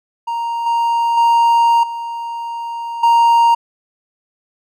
triangle tone with level steps, 932.3 Hz, A#5, in tune, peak -16 / -11 / -7 / -20 / -6 dBFS, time 0.27-3.55 s, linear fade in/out 10 ms, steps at 0.66 / 1.17 / 1.83 / 3.03 s, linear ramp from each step 5 ms, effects none

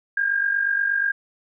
sine tone with amplitude modulation, 1613 Hz, G6, 49 cents sharp, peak -16 dBFS, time 0.17-1.12 s, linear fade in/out 5 ms, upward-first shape sine, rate 48.4 Hz, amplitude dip 65%, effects none

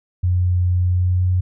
sine tone with pitch glide, 89.8 to 91.16 Hz, F2 to F#2, +49 to -25 cents, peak -14 dBFS, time 0.23-1.41 s, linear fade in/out 10 ms, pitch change +26 cents, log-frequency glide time 0.94-1.27 s, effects none

